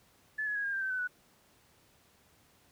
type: tone with pitch steps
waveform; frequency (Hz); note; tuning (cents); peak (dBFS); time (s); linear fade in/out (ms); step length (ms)
sine; 1730 / 1691.5 / 1653.8 / 1616.9 / 1580.9 / 1545.7 / 1511.3 / 1477.6; A6 / G#6 / G#6 / G#6 / G6 / G6 / F#6 / F#6; -30 / +31 / -8 / -47 / +14 / -25 / +36 / -3; -31; 0.38-1.076; 10; 87
effects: pink hiss -65 dBFS RMS until 2.71 s + high-pass 60 Hz 12 dB/octave